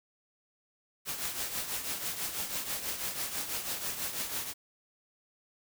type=noise with tremolo; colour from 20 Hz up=white; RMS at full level=-33 dBFS; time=1.05-4.54 s; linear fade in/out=50 ms; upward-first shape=triangle; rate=6.1 Hz; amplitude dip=65%; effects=none